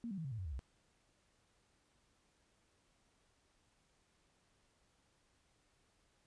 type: tone with pitch steps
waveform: sine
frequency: 233.7 / 194.26 / 161.48 / 134.23 / 111.57 / 92.74 / 77.09 / 64.08 Hz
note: A#3 / G3 / E3 / C3 / A2 / F#2 / D#2 / C2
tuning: +5 / -15 / -35 / +45 / +25 / +5 / -15 / -35 cents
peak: -40 dBFS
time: 0.04-0.592 s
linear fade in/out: 0 ms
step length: 69 ms
effects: pink hiss -75 dBFS RMS until 6.26 s + resampled to 22050 Hz